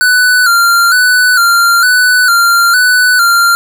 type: tone with vibrato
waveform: square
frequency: 1439 Hz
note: F#6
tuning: 49 cents flat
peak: -6 dBFS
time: 0.01-3.55 s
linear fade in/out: 0 ms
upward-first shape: square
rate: 1.1 Hz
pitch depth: 63 cents each way
effects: none